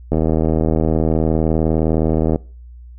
click train, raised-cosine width 2 ms, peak -4 dBFS, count 179, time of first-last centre 0.12-2.359 s, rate 79.5 Hz, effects noise-tail reverb RT60 0.4 s tail -23 dB re dry + added 60 Hz sine -35 dBFS peak until 2.98 s

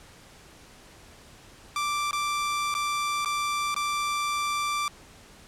sawtooth tone with dropouts, 1174.7 Hz, D6, in tune, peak -22 dBFS, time 1.76-4.88 s, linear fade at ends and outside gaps 1 ms, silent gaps 2.11-2.13 / 2.741-2.75 / 3.248-3.258 / 3.744-3.763 s, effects pink hiss -51 dBFS RMS until 5.47 s + low-pass 10000 Hz 12 dB/octave

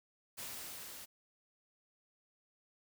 white noise with level ramp, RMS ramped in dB -44 to -50 dBFS, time 0.37-1.06 s, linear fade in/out 20 ms, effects none

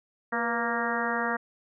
harmonic tone with a mistuned harmonic, 233.1 Hz, A#3, in tune, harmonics 1 / 2 / 3 / 4 / 5 / 6 / 7 / 8, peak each -34 / -34 / -34 / -34 / -34 / -34 / -34 / -34 dBFS, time 0.32-1.37 s, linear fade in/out 10 ms, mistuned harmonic 2, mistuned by +55 cents, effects none

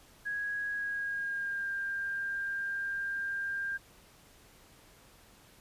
sine tone with pitch glide, 1656 to 1596.8 Hz, G#6 to G6, -5 to +32 cents, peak -32 dBFS, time 0.25-3.78 s, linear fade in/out 20 ms, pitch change -63 cents, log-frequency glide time 0.74-1.7 s, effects pink hiss -59 dBFS RMS until 5.6 s + resampled to 32000 Hz

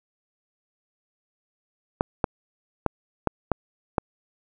clicks, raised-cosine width 1 ms, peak -6 dBFS, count 6, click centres 2.009 / 2.242 / 2.863 / 3.273 / 3.517 / 3.982 s, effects none

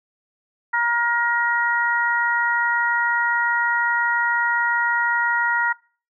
harmonic tone, 472.8 Hz, A#4, 24 cents sharp, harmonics 2 / 3 / 4, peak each -22 / -22 / -22 dBFS, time 0.73-5.73 s, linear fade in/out 10 ms, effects noise-tail reverb RT60 0.4 s tail -24 dB re dry

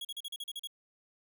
45% pulse tone bursts, 3322 Hz, G#7, in tune, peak -37 dBFS, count 9, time 0.01-0.673 s, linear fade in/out 5 ms, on 39 ms, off 39 ms, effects none

